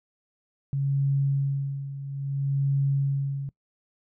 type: tone with tremolo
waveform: sine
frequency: 138.59 Hz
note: C#3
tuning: in tune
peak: -20 dBFS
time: 0.73-3.49 s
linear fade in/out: 0 ms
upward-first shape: sine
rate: 0.6 Hz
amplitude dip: 75%
effects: noise-tail reverb RT60 0.1 s tail -23 dB re dry